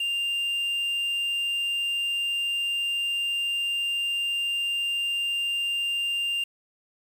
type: tone with quantisation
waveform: triangle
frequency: 2794 Hz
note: F7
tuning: in tune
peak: -23 dBFS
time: 0-6.44 s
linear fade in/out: 5 ms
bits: 8
effects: none

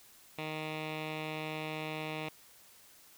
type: tone with low-pass filter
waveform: 10% pulse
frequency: 155.56 Hz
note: D#3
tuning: in tune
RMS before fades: -39 dBFS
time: 0.38-2.29 s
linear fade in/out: 5 ms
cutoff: 3000 Hz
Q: 4.1
effects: white hiss -59 dBFS RMS until 3.17 s

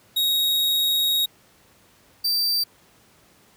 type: tone pair in turn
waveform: 45% pulse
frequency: 3775 / 4671 Hz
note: A#7 / D8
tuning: +21 / -10 cents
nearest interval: major third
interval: 369 cents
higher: second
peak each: -19 dBFS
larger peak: neither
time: 0.16-1.26 / 2.24-2.64 s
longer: first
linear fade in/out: 10 ms
effects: pink hiss -56 dBFS RMS until 3.56 s + high-pass 80 Hz 12 dB/octave

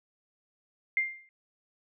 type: tone with exponential decay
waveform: sine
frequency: 2104 Hz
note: C7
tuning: 9 cents sharp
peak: -21 dBFS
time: 0.97-1.29 s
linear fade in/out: 1 ms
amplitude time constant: 68 ms
effects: none

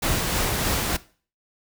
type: noise with tremolo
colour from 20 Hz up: pink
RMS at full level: -23 dBFS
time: 0.02-0.97 s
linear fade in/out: 10 ms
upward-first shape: sine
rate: 3.3 Hz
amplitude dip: 25%
effects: noise-tail reverb RT60 0.4 s tail -18 dB re dry

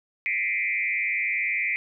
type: tone with frequency modulation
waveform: sine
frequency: 2215 Hz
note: C#7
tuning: 2 cents flat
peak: -23 dBFS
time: 0.26-1.76 s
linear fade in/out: 0 ms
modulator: 108 Hz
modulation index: 2.2
effects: none

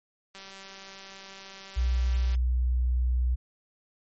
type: click train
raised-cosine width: 0.2 ms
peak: -28 dBFS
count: 389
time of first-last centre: 0.35-2.35 s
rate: 194 Hz
type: tone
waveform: sine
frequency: 61.74 Hz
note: B1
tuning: in tune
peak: -22 dBFS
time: 1.76-3.36 s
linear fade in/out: 20 ms
effects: MP3 32 kbps

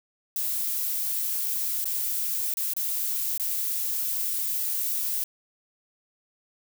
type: noise with dropouts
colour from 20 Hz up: violet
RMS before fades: -28 dBFS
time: 0.36-5.24 s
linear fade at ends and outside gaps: 2 ms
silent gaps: 1.844-1.855 / 2.54-2.57 / 2.736-2.765 / 3.377-3.397 s
effects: none

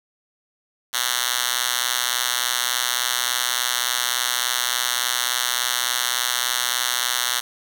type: tone with high-pass filter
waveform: 5% pulse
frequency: 123.47 Hz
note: B2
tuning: in tune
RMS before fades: -23 dBFS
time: 0.93-7.41 s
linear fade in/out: 20 ms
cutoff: 2400 Hz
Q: 0.74
effects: 7-bit

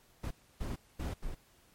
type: noise bursts at uneven times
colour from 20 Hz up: brown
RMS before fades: -37 dBFS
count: 4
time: 0.23-0.31 / 0.6-0.76 / 0.99-1.14 / 1.22-1.35 s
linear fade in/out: 10 ms
effects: pink hiss -65 dBFS RMS until 1.74 s + MP3 64 kbps

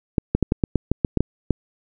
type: clicks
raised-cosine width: 3 ms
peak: -4 dBFS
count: 11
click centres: 0.182 / 0.35 / 0.427 / 0.521 / 0.638 / 0.757 / 0.916 / 1.048 / 1.173 / 1.206 / 1.507 s
effects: none

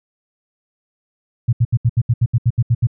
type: tone bursts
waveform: sine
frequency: 117.9 Hz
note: A#2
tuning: 20 cents sharp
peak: -10 dBFS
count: 12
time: 1.48-2.871 s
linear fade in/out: 10 ms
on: 49 ms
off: 73 ms
effects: none

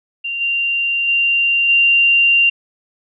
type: tone with level steps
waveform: sine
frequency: 2775 Hz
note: F7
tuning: 12 cents flat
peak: -20 / -15 / -12 / -9 dBFS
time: 0.24-2.5 s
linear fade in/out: 10 ms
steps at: 0.4 / 1.07 / 1.68 s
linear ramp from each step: 20 ms
effects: none

